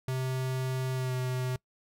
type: tone with pitch glide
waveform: square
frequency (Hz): 130 to 127.62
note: C3 to C3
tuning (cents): -11 to -43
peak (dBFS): -30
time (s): 0.08-1.56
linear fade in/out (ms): 2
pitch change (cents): -32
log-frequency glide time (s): 0.94-1.14
effects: noise-tail reverb RT60 0.1 s tail -23 dB re dry